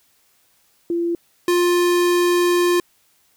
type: tone pair in turn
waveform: sine / square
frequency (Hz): 341.3 / 351.7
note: F4 / F4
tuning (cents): -40 / +12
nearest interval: minor second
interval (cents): 52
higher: second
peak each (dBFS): -18 / -15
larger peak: second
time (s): 0.9-1.15 / 1.48-2.8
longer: second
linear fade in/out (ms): 2
effects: white hiss -60 dBFS RMS until 3.36 s